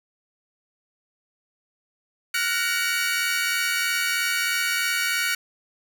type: chord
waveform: sawtooth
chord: Gb major seventh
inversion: third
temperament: equal with one note detuned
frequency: 1396.9 / 1480 / 1864.7 / 2268 Hz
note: F6 / Gb6 / Bb6 / Db7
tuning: 0 / 0 / 0 / +39 cents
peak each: -26 / -23 / -27 / -23 dBFS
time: 2.34-5.35 s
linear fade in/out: 5 ms
effects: none